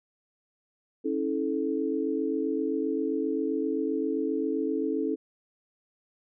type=tone cluster; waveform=sine; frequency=273.9 / 321.5 / 434.9 Hz; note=C#4 / E4 / A4; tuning=-21 / -43 / -20 cents; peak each=-30 dBFS; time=1.04-5.16 s; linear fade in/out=20 ms; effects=none